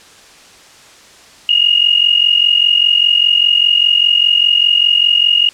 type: tone pair together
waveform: sine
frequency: 2838 / 2883 Hz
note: F7 / F#7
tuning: +27 / -46 cents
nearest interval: unison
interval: 27 cents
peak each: -11 dBFS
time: 1.49-5.49 s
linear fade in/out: 2 ms
effects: white hiss -41 dBFS RMS until 5.53 s + low-pass 7000 Hz 12 dB/octave